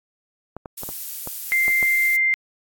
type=clicks; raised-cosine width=1 ms; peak=-19 dBFS; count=7; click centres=0.566 / 0.658 / 0.834 / 0.89 / 1.274 / 1.681 / 1.828 s
type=noise; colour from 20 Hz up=violet; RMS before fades=-30 dBFS; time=0.77-2.17 s; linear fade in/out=10 ms
type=tone; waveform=sine; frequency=2093 Hz; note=C7; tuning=in tune; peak=-16 dBFS; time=1.52-2.34 s; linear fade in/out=0 ms
effects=AAC 64 kbps